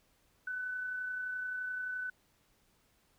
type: tone with amplitude modulation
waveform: sine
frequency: 1500 Hz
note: F#6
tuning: 23 cents sharp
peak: -34 dBFS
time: 0.47-2.1 s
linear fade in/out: 5 ms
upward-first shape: sine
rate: 31.6 Hz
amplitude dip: 30%
effects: pink hiss -71 dBFS RMS until 3.18 s